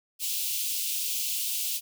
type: high-pass noise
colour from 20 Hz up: white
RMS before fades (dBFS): -30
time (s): 0.19-1.81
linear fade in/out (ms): 50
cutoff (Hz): 2600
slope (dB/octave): 48
effects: none